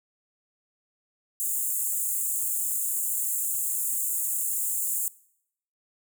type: high-pass noise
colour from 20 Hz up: pink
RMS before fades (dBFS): -28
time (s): 1.4-5.08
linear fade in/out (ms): 0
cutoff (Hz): 7000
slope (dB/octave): 96
effects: noise-tail reverb RT60 0.7 s tail -21 dB re dry